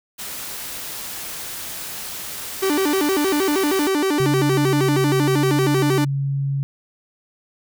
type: noise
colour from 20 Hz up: white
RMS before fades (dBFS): -31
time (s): 0.18-3.89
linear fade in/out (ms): 20
type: tone with vibrato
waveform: 45% pulse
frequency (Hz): 337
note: E4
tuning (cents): +38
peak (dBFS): -17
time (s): 2.62-6.05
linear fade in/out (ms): 10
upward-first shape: square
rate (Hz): 6.4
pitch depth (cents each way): 230
type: tone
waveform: sine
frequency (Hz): 138.59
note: C#3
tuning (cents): 0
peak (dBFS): -19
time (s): 4.2-6.63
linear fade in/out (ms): 0
effects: none